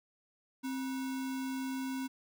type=tone with sample-and-hold; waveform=sine; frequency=263.5 Hz; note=C4; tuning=12 cents sharp; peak=-34 dBFS; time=0.63-2.08 s; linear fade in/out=20 ms; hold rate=1225 Hz; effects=none